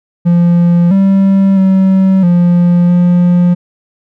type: tone with pitch steps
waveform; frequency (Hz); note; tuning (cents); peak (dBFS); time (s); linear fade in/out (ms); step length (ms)
triangle; 172.8 / 194.5 / 190.6 / 174.9 / 176.4; F3 / G3 / G3 / F3 / F3; -18 / -13 / -48 / +3 / +18; -3; 0.25-3.55; 20; 660
effects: none